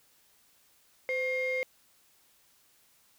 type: ring-modulated tone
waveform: triangle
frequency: 807 Hz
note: G#5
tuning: 50 cents flat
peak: -22 dBFS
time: 1.09-1.63 s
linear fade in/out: 0 ms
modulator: 1320 Hz
effects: tanh soft clip ceiling -23 dBFS + white hiss -65 dBFS RMS until 3.18 s